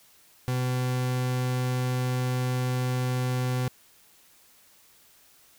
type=tone; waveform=40% pulse; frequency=126.5 Hz; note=B2; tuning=42 cents sharp; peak=-24 dBFS; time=0.48-3.68 s; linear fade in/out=0 ms; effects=white hiss -58 dBFS RMS until 5.58 s